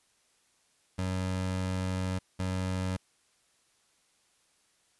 25% pulse tone bursts at uneven times, 93 Hz, F#2, 9 cents sharp, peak -26 dBFS, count 2, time 0.98-2.19 / 2.39-2.97 s, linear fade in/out 10 ms, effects white hiss -69 dBFS RMS until 4.99 s + resampled to 24000 Hz

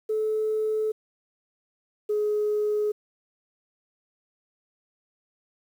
sine tone pair in turn, 433.3 / 420.7 Hz, A4 / G#4, -27 / +22 cents, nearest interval minor second, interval 51 cents, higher first, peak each -22 / -21 dBFS, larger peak second, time 0.09-0.92 / 2.09-2.92 s, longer neither, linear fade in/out 10 ms, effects tanh soft clip ceiling -18 dBFS + 9-bit

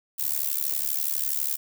violet noise with amplitude modulation, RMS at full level -23 dBFS, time 0.18-1.57 s, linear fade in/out 20 ms, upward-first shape sine, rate 72.2 Hz, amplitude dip 100%, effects none

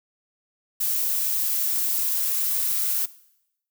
violet noise with high-pass filter sweep, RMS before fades -24 dBFS, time 0.8-3.06 s, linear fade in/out 10 ms, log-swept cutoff 680 to 1200 Hz, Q 2.2, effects noise-tail reverb RT60 0.8 s tail -19 dB re dry

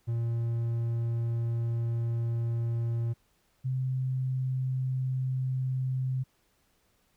triangle / sine tone pair in turn, 116.54 / 129.89 Hz, A#2 / C3, 0 / -12 cents, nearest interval major second, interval 188 cents, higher second, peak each -25 / -27 dBFS, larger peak first, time 0.07-3.14 / 3.64-6.24 s, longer first, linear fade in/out 20 ms, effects pink hiss -70 dBFS RMS until 7.16 s

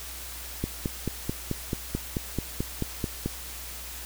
click train, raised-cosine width 3 ms, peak -14 dBFS, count 13, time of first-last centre 0.64-3.26 s, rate 4.58 Hz, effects added 60 Hz sine -43 dBFS peak until 4.05 s + white hiss -40 dBFS RMS until 4.05 s

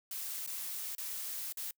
blue noise with dropouts, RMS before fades -40 dBFS, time 0.11-1.71 s, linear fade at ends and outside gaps 2 ms, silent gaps 0.464-0.474 / 0.951-0.981 / 1.524-1.571 s, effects noise-tail reverb RT60 0.1 s tail -26 dB re dry

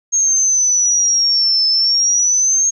sine exponential two-way sweep, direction down then up, 6500 to 5240 to 6500 Hz, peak -11 dBFS, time 0.12-2.71 s, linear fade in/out 20 ms, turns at 1.68 s, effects none

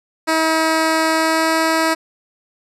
10% pulse tone with pitch glide, 320.4 to 322.6 Hz, E4 to E4, -49 to -37 cents, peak -6 dBFS, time 0.27-1.95 s, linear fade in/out 20 ms, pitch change +12 cents, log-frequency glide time 1.12-1.53 s, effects low-pass 11000 Hz 12 dB/octave

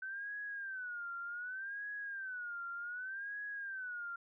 sine tone with vibrato, 1520 Hz, F#6, 46 cents sharp, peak -40 dBFS, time 0.02-4.16 s, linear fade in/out 5 ms, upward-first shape sine, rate 0.66 Hz, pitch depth 160 cents each way, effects none

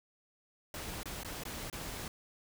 pink noise with dropouts, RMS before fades -42 dBFS, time 0.74-2.08 s, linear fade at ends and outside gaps 2 ms, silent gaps 1.032-1.056 / 1.234-1.247 / 1.436-1.452 / 1.7-1.727 s, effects none

